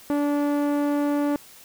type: tone with low-pass filter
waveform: sawtooth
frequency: 289.8 Hz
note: D4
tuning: 23 cents flat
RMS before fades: -23 dBFS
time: 0.1-1.36 s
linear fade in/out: 0 ms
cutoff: 1200 Hz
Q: 0.51
effects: white hiss -48 dBFS RMS until 1.64 s